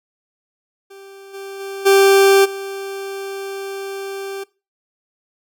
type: tone with level steps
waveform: 40% pulse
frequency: 392 Hz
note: G4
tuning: in tune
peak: -37 / -29 / -26 / -8 / -25 dBFS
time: 0.9-4.44 s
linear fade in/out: 10 ms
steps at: 1.33 / 1.59 / 1.85 / 2.44 s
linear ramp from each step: 20 ms
effects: noise-tail reverb RT60 0.3 s tail -21 dB re dry